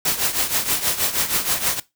white noise with tremolo, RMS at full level -18 dBFS, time 0.05-1.8 s, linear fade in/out 5 ms, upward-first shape triangle, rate 6.3 Hz, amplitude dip 80%, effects noise-tail reverb RT60 0.2 s tail -19 dB re dry

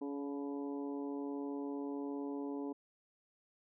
harmonic tone with a mistuned harmonic, 141.3 Hz, C#3, 34 cents sharp, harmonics 2 / 3 / 4 / 5 / 6 / 7, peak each -39 / -44 / -53 / -55 / -53 / -55 dBFS, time 0.01-2.73 s, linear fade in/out 10 ms, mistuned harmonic 6, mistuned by +26 cents, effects none

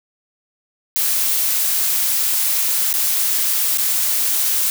blue noise with dropouts, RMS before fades -18 dBFS, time 0.96-4.7 s, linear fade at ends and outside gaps 0 ms, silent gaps 2.928-2.939 / 3.774-3.783 s, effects none

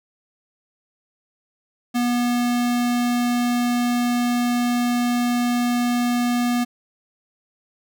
square tone, 242.4 Hz, B3, 32 cents flat, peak -19 dBFS, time 1.94-6.65 s, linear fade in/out 20 ms, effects none

